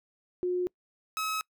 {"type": "tone pair in turn", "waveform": ["sine", "sawtooth"], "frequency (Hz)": [360, 1282.9], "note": ["F#4", "E6"], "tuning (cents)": [-47, -47], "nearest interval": "octave + minor seventh", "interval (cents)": 2200, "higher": "second", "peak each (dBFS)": -26, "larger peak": "neither", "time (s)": [[0.43, 0.67], [1.17, 1.41]], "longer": "neither", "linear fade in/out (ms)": 0, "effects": ["noise-tail reverb RT60 0.1 s tail -26 dB re dry"]}